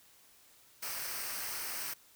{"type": "noise with comb filter", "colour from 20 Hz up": "white", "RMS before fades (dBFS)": -39, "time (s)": [0.82, 1.94], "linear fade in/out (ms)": 10, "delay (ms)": 0.28, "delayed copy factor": -0.55, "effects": ["white hiss -62 dBFS RMS until 2.15 s"]}